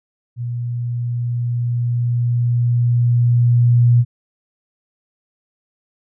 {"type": "tone with level ramp", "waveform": "sine", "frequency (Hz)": 120.3, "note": "B2", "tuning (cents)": -45, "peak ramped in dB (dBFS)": [-21, -8], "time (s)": [0.36, 4.05], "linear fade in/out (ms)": 50, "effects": []}